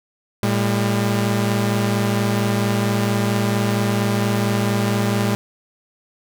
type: tone pair together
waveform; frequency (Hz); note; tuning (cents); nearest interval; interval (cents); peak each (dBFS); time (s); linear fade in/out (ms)
sawtooth; 112.69 / 201; A2 / G3; +42 / +44; minor seventh; 1002; -16; 0.43-5.35; 0
effects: none